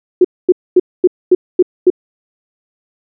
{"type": "tone bursts", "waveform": "sine", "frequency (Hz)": 363.1, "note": "F#4", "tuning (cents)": -33, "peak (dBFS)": -3, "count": 7, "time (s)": [0.21, 1.902], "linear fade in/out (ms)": 5, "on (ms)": 36, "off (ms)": 240, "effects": []}